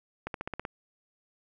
accelerating click train, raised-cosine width 0.5 ms, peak -19 dBFS, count 7, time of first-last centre 0.27-0.651 s, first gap 72 ms, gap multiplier 0.95, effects none

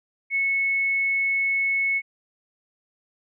sine tone, 2200 Hz, C#7, 14 cents flat, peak -20 dBFS, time 0.3-2.02 s, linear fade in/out 50 ms, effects none

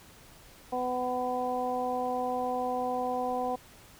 harmonic tone, 250.5 Hz, B3, 25 cents sharp, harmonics 1 / 2 / 3 / 4, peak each -37 / -33 / -31 / -38 dBFS, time 0.72-3.56 s, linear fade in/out 10 ms, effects pink hiss -54 dBFS RMS until 3.99 s

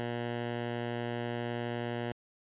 10% pulse tone, 119.2 Hz, A#2, 39 cents sharp, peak -25 dBFS, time 0-2.12 s, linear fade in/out 0 ms, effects resampled to 8000 Hz

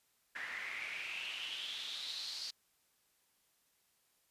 pink noise with band-pass filter sweep, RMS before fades -43 dBFS, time 0.35-2.51 s, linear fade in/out 10 ms, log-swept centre 1800 to 4700 Hz, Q 6.1, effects white hiss -75 dBFS RMS until 4.3 s + resampled to 32000 Hz

